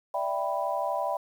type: chord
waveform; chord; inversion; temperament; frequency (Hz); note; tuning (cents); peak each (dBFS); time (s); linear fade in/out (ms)
sine; E minor seventh; third; equal; 587.3 / 659.3 / 784 / 987.8; D5 / E5 / G5 / B5; 0 / 0 / 0 / 0; -32; 0.14-1.17; 5
effects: 9-bit